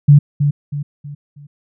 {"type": "tone with echo", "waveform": "sine", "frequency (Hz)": 144.6, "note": "D3", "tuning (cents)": -27, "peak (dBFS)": -3, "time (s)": [0.08, 0.19], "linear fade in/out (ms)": 10, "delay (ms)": 320, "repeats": 4, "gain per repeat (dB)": -8, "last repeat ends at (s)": 1.47, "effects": []}